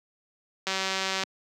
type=click train; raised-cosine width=0.2 ms; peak=-11 dBFS; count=109; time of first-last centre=0.67-1.235 s; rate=191 Hz; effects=high-pass 200 Hz 12 dB/octave